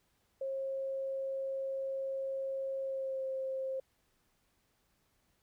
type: tone with pitch glide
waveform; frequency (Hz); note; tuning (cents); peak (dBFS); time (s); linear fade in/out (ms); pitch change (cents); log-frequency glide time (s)
sine; 538 to 529.7; C5 to C5; +48 to +21; -34; 0.41-3.8; 5; -27; 2.81-3.24
effects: pink hiss -75 dBFS RMS until 5.42 s